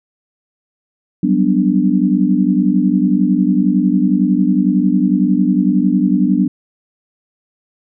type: chord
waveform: sine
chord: G major seventh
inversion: third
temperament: equal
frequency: 185 / 196 / 246.9 / 293.7 Hz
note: F#3 / G3 / B3 / D4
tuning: 0 / 0 / 0 / 0 cents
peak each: -16 dBFS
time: 1.23-6.48 s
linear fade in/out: 5 ms
effects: none